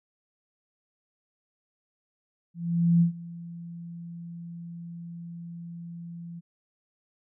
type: tone with ADSR envelope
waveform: sine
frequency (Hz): 170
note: F3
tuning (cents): -46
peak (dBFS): -16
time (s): 2.54-6.41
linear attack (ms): 470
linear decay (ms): 110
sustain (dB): -21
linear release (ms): 26
effects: none